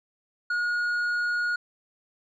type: tone with tanh clipping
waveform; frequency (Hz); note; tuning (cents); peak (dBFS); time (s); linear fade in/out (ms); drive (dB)
sine; 1442; F#6; -45; -25; 0.5-1.56; 5; 5
effects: none